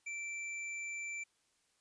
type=tone; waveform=square; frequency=2340 Hz; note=D7; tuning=7 cents flat; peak=-40 dBFS; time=0.06-1.24 s; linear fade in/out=10 ms; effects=white hiss -75 dBFS RMS until 1.8 s + resampled to 22050 Hz